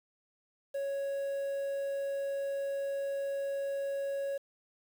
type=tone with quantisation; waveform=triangle; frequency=554.4 Hz; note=C#5; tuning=in tune; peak=-30 dBFS; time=0.74-4.38 s; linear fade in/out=10 ms; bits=9; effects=none